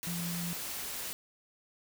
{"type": "tone in noise", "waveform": "sine", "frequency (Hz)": 172.4, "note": "F3", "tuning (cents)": -22, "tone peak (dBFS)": -35, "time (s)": [0.07, 0.53], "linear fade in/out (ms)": 0, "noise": "white", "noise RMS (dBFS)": -39, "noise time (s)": [0.03, 1.13], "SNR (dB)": 1, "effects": []}